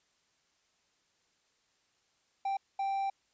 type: tone bursts at uneven times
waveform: triangle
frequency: 784 Hz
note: G5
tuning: in tune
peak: -28 dBFS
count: 2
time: 2.45-2.57 / 2.79-3.1 s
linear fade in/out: 5 ms
effects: white hiss -73 dBFS RMS until 3.33 s + resampled to 16000 Hz